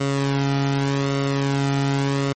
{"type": "tone with flanger", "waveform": "sawtooth", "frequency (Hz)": 138.59, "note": "C#3", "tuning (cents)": 0, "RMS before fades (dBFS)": -21, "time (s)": [0, 2.33], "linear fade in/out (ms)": 10, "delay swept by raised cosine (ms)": [1.2, 1.87], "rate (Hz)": 0.85, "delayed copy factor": -0.6, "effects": ["MP3 32 kbps"]}